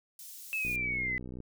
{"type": "high-pass noise", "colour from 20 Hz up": "white", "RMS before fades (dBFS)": -47, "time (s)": [0.19, 0.76], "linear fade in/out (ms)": 2, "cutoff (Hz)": 5200, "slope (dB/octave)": 12}
{"type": "exponential sweep", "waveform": "sine", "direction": "down", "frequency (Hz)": [2637, 2000], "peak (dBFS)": -30, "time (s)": [0.53, 1.18], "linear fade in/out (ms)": 0}
{"type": "click train", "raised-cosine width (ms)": 3, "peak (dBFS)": -30, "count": 48, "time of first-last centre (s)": [0.65, 1.403], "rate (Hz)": 62.4}
{"effects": []}